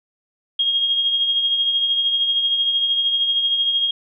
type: tone with tremolo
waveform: sine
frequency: 3256 Hz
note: G#7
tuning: 35 cents flat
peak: -14 dBFS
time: 0.59-3.91 s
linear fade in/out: 5 ms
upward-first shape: triangle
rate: 13 Hz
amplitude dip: 50%
effects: none